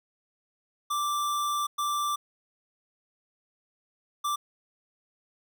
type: tone bursts at uneven times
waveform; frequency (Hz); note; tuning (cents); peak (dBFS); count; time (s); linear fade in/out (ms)
square; 1174.7; D6; 0; -27; 3; 0.9-1.67 / 1.78-2.16 / 4.24-4.36; 10
effects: none